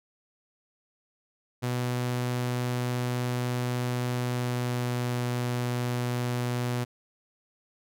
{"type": "tone with pitch glide", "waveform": "sawtooth", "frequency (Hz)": [123.47, 122.55], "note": ["B2", "B2"], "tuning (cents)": [0, -13], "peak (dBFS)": -23, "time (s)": [1.62, 6.85], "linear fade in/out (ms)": 20, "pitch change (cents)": -13, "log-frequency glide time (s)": [4.2, 5.14], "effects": []}